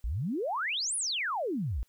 sine exponential two-way sweep, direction up then down, 49 to 10548 to 49 Hz, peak -29 dBFS, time 0.04-1.83 s, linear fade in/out 0 ms, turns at 0.96 s, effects white hiss -71 dBFS RMS until 1.88 s

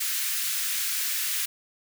white high-pass noise, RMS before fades -28 dBFS, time 0-1.46 s, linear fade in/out 10 ms, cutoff 1500 Hz, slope 24 dB/octave, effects none

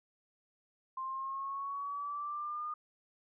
sine exponential sweep, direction up, 1047 to 1223 Hz, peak -36 dBFS, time 0.97-2.74 s, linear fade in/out 5 ms, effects none

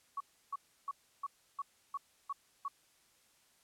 sine tone bursts, 1120 Hz, C#6, 18 cents sharp, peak -35 dBFS, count 8, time 0.17-2.682 s, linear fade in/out 5 ms, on 34 ms, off 320 ms, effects white hiss -69 dBFS RMS until 3.63 s + low-pass 11000 Hz 12 dB/octave

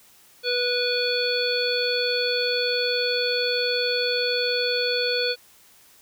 harmonic tone, 490.6 Hz, B4, 12 cents flat, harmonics 1 / 3 / 5 / 7 / 9, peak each -25 / -30 / -30 / -30 / -26 dBFS, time 0.43-5.36 s, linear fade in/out 50 ms, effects white hiss -54 dBFS RMS until 6.01 s

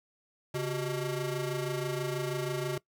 30% pulse ring-modulated tone, 252.2 Hz, B3, 36 cents sharp, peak -25 dBFS, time 0.54-2.78 s, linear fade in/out 5 ms, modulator 113 Hz, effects noise-tail reverb RT60 0.1 s tail -21 dB re dry

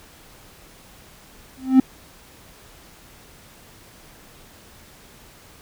triangle tone with exponential growth, 261.6 Hz, C4, in tune, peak -3 dBFS, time 1.57-1.8 s, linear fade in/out 5 ms, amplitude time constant 49 ms, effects tanh soft clip ceiling 0 dBFS + pink hiss -48 dBFS RMS until 5.61 s

